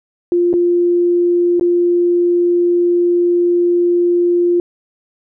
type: tone with dropouts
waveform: sine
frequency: 349.5 Hz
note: F4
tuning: 1 cent sharp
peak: -10 dBFS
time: 0.32-4.6 s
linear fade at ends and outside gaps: 1 ms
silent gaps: 0.53-0.538 / 1.597-1.61 s
effects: none